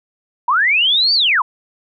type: linear two-way sweep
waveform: sine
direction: up then down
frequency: 910 to 4699 to 910 Hz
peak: -11 dBFS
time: 0.48-1.42 s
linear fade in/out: 5 ms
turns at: 1.14 s
effects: none

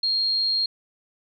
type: tone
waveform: sine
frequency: 4235 Hz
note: C8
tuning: 20 cents sharp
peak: -20 dBFS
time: 0.03-0.66 s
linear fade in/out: 5 ms
effects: none

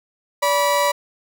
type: tone pair together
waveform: 35% pulse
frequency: 576.6 / 977 Hz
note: D5 / B5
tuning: -32 / -19 cents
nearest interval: major sixth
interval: 913 cents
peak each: -17 dBFS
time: 0.42-0.92 s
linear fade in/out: 10 ms
effects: none

